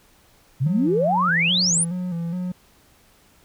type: exponential sweep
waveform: sine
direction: up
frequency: 121.3 to 10360 Hz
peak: -17 dBFS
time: 0.6-1.85 s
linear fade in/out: 20 ms
type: tone with vibrato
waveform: triangle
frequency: 174.61 Hz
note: F3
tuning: in tune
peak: -22 dBFS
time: 0.66-2.52 s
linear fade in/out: 5 ms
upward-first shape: square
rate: 2.4 Hz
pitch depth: 62 cents each way
effects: pink hiss -56 dBFS RMS until 3.44 s